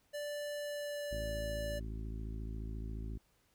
square tone with pitch glide, 586 to 582.6 Hz, D5 to D5, -4 to -14 cents, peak -39 dBFS, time 0.13-1.8 s, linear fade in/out 20 ms, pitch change -10 cents, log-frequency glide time 0.55-1.02 s
harmonic tone, 54.3 Hz, A1, 22 cents flat, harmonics 1 / 2 / 3 / 4 / 5 / 6 / 7, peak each -40 / -46 / -53 / -51 / -53 / -57 / -57 dBFS, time 1.11-3.18 s, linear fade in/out 10 ms
effects pink hiss -73 dBFS RMS until 3.54 s

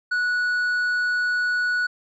triangle tone with tanh clipping, 1470 Hz, F#6, 12 cents flat, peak -21 dBFS, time 0.11-1.87 s, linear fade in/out 10 ms, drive 9 dB, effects none

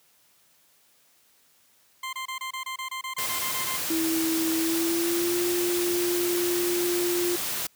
20% pulse tone bursts, 1046.5 Hz, C6, in tune, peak -26 dBFS, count 14, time 2.03-3.768 s, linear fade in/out 5 ms, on 100 ms, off 26 ms
white noise, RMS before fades -30 dBFS, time 3.18-7.67 s, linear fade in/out 5 ms
sine tone with pitch glide, 325.3 to 350.7 Hz, E4 to F4, -23 to +7 cents, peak -24 dBFS, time 3.9-7.36 s, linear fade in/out 5 ms, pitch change +130 cents, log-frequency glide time 4.57-5.39 s
effects white hiss -62 dBFS RMS until 7.75 s + high-pass 80 Hz 12 dB/octave

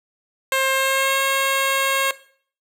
10% pulse tone with pitch glide, 532 to 541.6 Hz, C5 to C#5, +29 to -40 cents, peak -9 dBFS, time 0.52-2.11 s, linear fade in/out 2 ms, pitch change +31 cents, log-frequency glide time 0.72-1.2 s, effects noise-tail reverb RT60 0.5 s tail -17 dB re dry

